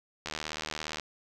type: click train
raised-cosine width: 0.2 ms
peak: -17 dBFS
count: 58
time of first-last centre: 0.26-0.997 s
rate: 77.3 Hz
effects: none